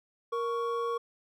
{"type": "tone pair together", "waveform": "triangle", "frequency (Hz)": [468, 1113], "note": ["A#4", "C#6"], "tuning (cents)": [7, 7], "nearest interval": "octave + minor third", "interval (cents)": 1500, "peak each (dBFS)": [-29, -31], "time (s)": [0.32, 0.98], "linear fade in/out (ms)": 10, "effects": []}